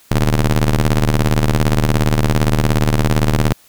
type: ring-modulated tone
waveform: sawtooth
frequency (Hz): 76.1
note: D#2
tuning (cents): -38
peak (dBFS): -5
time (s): 0.11-3.53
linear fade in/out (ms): 5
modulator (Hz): 46.7
effects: white hiss -49 dBFS RMS until 3.68 s